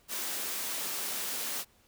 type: high-pass noise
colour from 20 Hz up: white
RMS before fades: -35 dBFS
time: 0.08-1.65 s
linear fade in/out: 50 ms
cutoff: 190 Hz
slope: 24 dB/octave
effects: pink hiss -65 dBFS RMS until 1.87 s